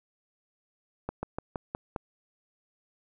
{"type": "slowing click train", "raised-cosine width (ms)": 1, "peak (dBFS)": -18, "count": 6, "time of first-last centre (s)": [1.09, 1.962], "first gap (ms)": 140, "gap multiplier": 1.11, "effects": []}